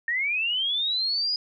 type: linear sweep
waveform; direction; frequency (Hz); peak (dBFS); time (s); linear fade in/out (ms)
sine; up; 1815 to 4990; -23; 0.08-1.36; 2
effects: none